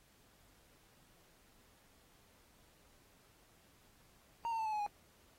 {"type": "tone with pitch steps", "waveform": "triangle", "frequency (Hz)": [927, 905.8, 885.1, 864.9, 845.2, 825.9], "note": ["A#5", "A#5", "A5", "A5", "G#5", "G#5"], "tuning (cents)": [-10, -50, 10, -30, 30, -10], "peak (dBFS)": -33, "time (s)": [4.45, 4.864], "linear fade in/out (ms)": 0, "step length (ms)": 69, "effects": ["pink hiss -68 dBFS RMS until 5.38 s", "AAC 48 kbps"]}